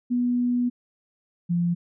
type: tone pair in turn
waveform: sine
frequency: 244.6 / 172.96 Hz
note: B3 / F3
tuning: -16 / -16 cents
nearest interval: tritone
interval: 600 cents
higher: first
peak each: -20 dBFS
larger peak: neither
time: 0.1-0.7 / 1.49-1.75 s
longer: first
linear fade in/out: 20 ms
effects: none